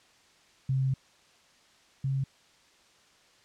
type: tone pair in turn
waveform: sine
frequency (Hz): 132.8 / 135.2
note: C3 / C#3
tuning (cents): +26 / -43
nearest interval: unison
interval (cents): 31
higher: second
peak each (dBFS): -24 / -26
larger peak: first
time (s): 0.69-0.94 / 2.04-2.24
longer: first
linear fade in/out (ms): 5
effects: white hiss -61 dBFS RMS until 3.44 s + low-pass 6000 Hz 12 dB/octave